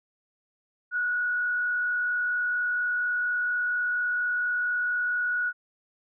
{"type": "tone with frequency modulation", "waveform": "sine", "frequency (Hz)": 1462, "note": "F#6", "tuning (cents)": -21, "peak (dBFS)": -24, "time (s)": [0.91, 5.53], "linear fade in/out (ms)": 50, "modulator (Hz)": 44.3, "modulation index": 0.44, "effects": []}